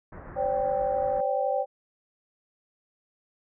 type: low-pass noise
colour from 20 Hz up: pink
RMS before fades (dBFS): -43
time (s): 0.12-1.21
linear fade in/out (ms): 5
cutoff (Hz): 1800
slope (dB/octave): 48
type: chord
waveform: sine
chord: C suspended second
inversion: none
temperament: equal with one note detuned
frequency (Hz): 523.3 / 575.2 / 784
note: C5 / D5 / G5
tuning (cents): 0 / -36 / 0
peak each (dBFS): -28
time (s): 0.35-1.66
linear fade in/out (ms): 50
effects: none